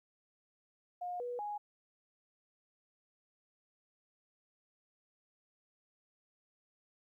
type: tone with pitch steps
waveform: sine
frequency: 714 / 487.5 / 830 Hz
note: F5 / B4 / G#5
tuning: +38 / -23 / -1 cents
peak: -37 dBFS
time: 1.01-1.58 s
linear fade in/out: 10 ms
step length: 190 ms
effects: 13-bit